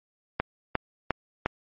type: click train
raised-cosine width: 0.5 ms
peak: -9 dBFS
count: 4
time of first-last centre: 0.4-1.46 s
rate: 2.83 Hz
effects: MP3 32 kbps